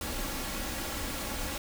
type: noise with comb filter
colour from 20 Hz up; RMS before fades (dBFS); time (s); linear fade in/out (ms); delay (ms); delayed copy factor
pink; -35; 0.01-1.58; 2; 3.6; +0.5
effects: none